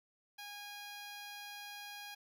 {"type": "tone", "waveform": "10% pulse", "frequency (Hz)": 820, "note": "G#5", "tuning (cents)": -22, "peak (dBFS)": -38, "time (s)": [0.38, 2.15], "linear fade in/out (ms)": 10, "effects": []}